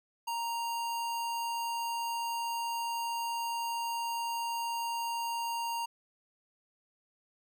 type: tone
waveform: square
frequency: 932.3 Hz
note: A#5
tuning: in tune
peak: -33 dBFS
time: 0.27-5.86 s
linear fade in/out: 10 ms
effects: none